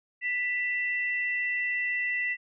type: tone pair together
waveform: sine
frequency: 1977 / 2693 Hz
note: B6 / E7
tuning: +1 / +36 cents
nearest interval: perfect fourth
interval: 535 cents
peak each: -27 / -34 dBFS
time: 0.21-2.37 s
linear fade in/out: 50 ms
effects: none